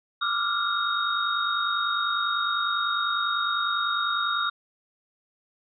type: tone cluster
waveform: sine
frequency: 1178 / 1366 / 1416 / 3731 Hz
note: D6 / F6 / F6 / A#7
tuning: +5 / -39 / +23 / +1 cents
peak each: -29 dBFS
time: 0.21-4.5 s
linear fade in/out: 10 ms
effects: none